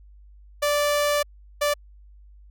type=tone bursts at uneven times; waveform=sawtooth; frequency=585 Hz; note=D5; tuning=7 cents flat; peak=-16 dBFS; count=2; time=0.62-1.23 / 1.61-1.74 s; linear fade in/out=10 ms; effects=added 50 Hz sine -46 dBFS peak until 2.5 s